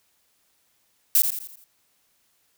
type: noise with echo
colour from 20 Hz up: violet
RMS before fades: -17 dBFS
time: 1.15-1.22 s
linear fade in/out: 0 ms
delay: 84 ms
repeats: 5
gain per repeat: -7 dB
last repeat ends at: 1.64 s
effects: white hiss -67 dBFS RMS until 2.57 s